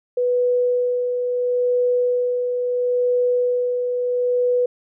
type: tone with tremolo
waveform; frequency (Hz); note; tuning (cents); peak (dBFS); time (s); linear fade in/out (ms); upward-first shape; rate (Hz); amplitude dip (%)
sine; 493; B4; -3; -15; 0.17-4.66; 5; sine; 0.74; 40
effects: none